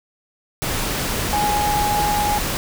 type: tone in noise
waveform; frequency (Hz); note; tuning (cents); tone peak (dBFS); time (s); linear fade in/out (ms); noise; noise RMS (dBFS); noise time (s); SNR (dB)
sine; 830.6; G#5; 0; -18; 1.33-2.38; 0; pink; -23; 0.62-2.57; +2
effects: none